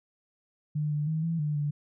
sine tone with pitch steps, 150.4 / 148.5 / 158.1 / 165.5 / 149.7 / 146.6 Hz, D3 / D3 / D#3 / E3 / D3 / D3, +42 / +20 / +28 / +7 / +33 / -3 cents, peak -26 dBFS, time 0.75-1.71 s, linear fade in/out 10 ms, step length 160 ms, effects none

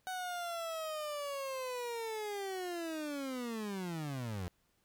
30% pulse linear sweep, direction down, 750 to 84.5 Hz, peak -35 dBFS, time 0.07-4.48 s, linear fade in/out 0 ms, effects pink hiss -75 dBFS RMS until 4.84 s

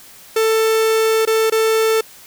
45% pulse tone with dropouts, 443.5 Hz, A4, 14 cents sharp, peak -13 dBFS, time 0.36-2.01 s, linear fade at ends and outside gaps 5 ms, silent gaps 1.253-1.273 / 1.5-1.521 s, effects white hiss -42 dBFS RMS until 2.26 s

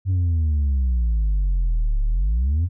sine exponential two-way sweep, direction down then up, 96.6 to 34.89 to 92.8 Hz, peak -14 dBFS, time 0.05-2.69 s, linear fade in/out 50 ms, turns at 2.02 s, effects tanh soft clip ceiling -16 dBFS

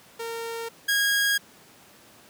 sawtooth tone pair in turn, 459.8 / 1638.5 Hz, A#4 / G#6, -24 / -24 cents, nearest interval octave + minor seventh, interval 2200 cents, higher second, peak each -27 / -17 dBFS, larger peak second, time 0.19-0.69 / 0.88-1.38 s, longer neither, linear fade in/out 10 ms, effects pink hiss -52 dBFS RMS until 2.29 s + high-pass 150 Hz 12 dB/octave

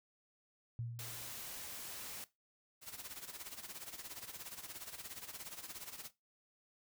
sine tone with exponential decay, 117.4 Hz, A#2, 13 cents sharp, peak -37 dBFS, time 0.79-1.53 s, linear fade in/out 0 ms, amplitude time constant 160 ms
white noise, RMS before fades -47 dBFS, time 0.99-2.24 s, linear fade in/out 0 ms
white noise with tremolo, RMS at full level -46 dBFS, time 2.81-6.11 s, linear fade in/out 50 ms, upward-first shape sine, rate 17 Hz, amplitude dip 75%
effects noise-tail reverb RT60 0.2 s tail -17 dB re dry

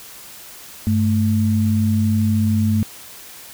sine tone pair together, 99.22 / 217.9 Hz, G2 / A3, +21 / -17 cents, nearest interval octave + major second, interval 1362 cents, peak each -17 dBFS, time 0.87-2.83 s, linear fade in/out 0 ms, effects white hiss -39 dBFS RMS until 3.53 s

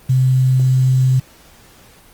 sine tone with quantisation, 129.6 Hz, C3, 16 cents flat, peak -10 dBFS, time 0.09-1.2 s, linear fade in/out 10 ms, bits 6, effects pink hiss -46 dBFS RMS until 2.13 s + Opus 24 kbps

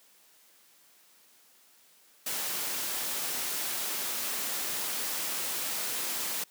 white noise, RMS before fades -33 dBFS, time 2.26-6.44 s, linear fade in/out 5 ms, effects white hiss -61 dBFS RMS until 6.5 s + high-pass 200 Hz 12 dB/octave

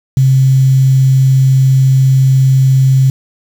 sine tone with quantisation, 132.9 Hz, C3, 27 cents sharp, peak -5 dBFS, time 0.17-3.1 s, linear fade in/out 2 ms, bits 5, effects none

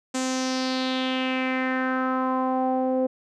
sawtooth tone with low-pass filter sweep, 258.9 Hz, C4, 18 cents flat, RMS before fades -25 dBFS, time 0.14-3.07 s, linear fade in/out 10 ms, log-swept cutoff 7600 to 550 Hz, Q 3.6, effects none

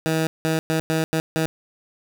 15% pulse tone bursts at uneven times, 160 Hz, D#3, 49 cents sharp, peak -13 dBFS, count 6, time 0.06-0.27 / 0.45-0.59 / 0.7-0.8 / 0.9-1.04 / 1.13-1.2 / 1.36-1.46 s, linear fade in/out 0 ms, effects none

